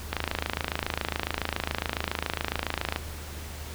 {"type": "click train", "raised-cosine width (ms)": 0.3, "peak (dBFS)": -10, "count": 78, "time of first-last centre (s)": [0.13, 2.961], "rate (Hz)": 27.2, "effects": ["added 76 Hz sine -38 dBFS peak until 3.74 s", "pink hiss -42 dBFS RMS until 3.74 s"]}